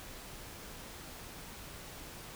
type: silence
effects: pink hiss -48 dBFS RMS until 2.35 s